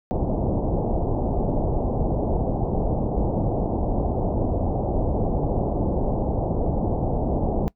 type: low-pass noise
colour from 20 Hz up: pink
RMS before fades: -23 dBFS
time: 0.11-7.68 s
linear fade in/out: 0 ms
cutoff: 820 Hz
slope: 48 dB/octave
effects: noise-tail reverb RT60 0.1 s tail -21 dB re dry